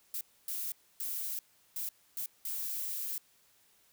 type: noise bursts at uneven times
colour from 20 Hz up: violet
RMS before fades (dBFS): -37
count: 6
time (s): 0.14-0.21 / 0.48-0.72 / 1-1.39 / 1.76-1.89 / 2.17-2.26 / 2.45-3.18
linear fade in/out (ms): 2
effects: white hiss -67 dBFS RMS until 3.92 s